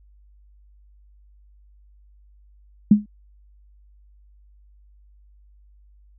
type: tone with exponential decay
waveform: sine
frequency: 208.5 Hz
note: G#3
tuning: 7 cents sharp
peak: -5 dBFS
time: 2.91-3.06 s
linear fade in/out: 5 ms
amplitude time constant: 32 ms
effects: added 50 Hz sine -50 dBFS peak until 6.18 s